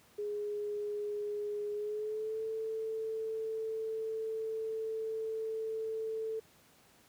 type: tone with pitch glide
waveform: sine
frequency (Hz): 415.3 to 442.5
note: G#4 to A4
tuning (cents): 0 to +10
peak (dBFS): -34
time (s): 0.18-6.4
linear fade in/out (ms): 10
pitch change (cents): +110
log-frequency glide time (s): 1.73-2.43
effects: pink hiss -63 dBFS RMS until 7.08 s + high-pass 100 Hz 12 dB/octave